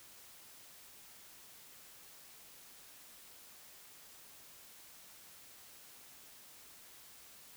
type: silence
effects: white hiss -57 dBFS RMS until 7.56 s